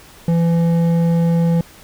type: tone with hard clipping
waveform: sine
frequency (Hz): 168.1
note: E3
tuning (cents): +34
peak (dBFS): -14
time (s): 0.28-1.61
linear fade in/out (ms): 2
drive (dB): 8
effects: pink hiss -43 dBFS RMS until 1.83 s